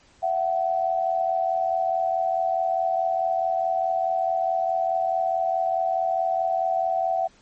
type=tone pair together; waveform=sine; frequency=670 / 754.7 Hz; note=E5 / F#5; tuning=+28 / +34 cents; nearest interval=major second; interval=206 cents; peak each=-24 / -23 dBFS; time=0.22-7.28 s; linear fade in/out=20 ms; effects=pink hiss -57 dBFS RMS until 7.41 s + MP3 32 kbps